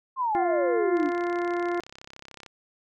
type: exponential sweep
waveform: sine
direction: down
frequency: 1082 to 275.4 Hz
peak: -23 dBFS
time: 0.16-1.11 s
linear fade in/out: 50 ms
type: harmonic tone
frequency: 349.2 Hz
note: F4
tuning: in tune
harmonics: 1 / 2 / 3 / 4 / 5 / 6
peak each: -26 / -32 / -36 / -38 / -40 / -42 dBFS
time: 0.35-1.8 s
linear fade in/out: 0 ms
type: click train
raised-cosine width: 0.2 ms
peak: -26 dBFS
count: 51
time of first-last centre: 0.97-2.463 s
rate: 33.5 Hz
effects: none